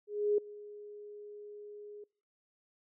sine tone with ADSR envelope, 415.3 Hz, G#4, in tune, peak -24 dBFS, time 0.07-2.04 s, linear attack 310 ms, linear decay 4 ms, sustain -21 dB, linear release 4 ms, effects noise-tail reverb RT60 0.5 s tail -26 dB re dry

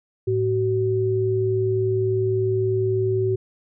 sine tone pair together, 109.56 / 378 Hz, A2 / F#4, -7 / +37 cents, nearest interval octave + major sixth, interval 2144 cents, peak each -23 / -20 dBFS, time 0.27-3.36 s, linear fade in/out 10 ms, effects none

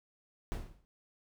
brown noise with exponential decay, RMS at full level -32 dBFS, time 0.52-0.85 s, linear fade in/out 0 ms, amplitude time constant 71 ms, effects none

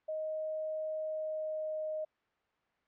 sine tone with pitch glide, 625 to 621.4 Hz, D#5 to D#5, +8 to -2 cents, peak -34 dBFS, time 0.08-2.05 s, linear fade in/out 10 ms, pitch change -10 cents, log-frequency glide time 1-1.84 s, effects white hiss -75 dBFS RMS until 2.87 s + low-pass 2000 Hz 12 dB/octave

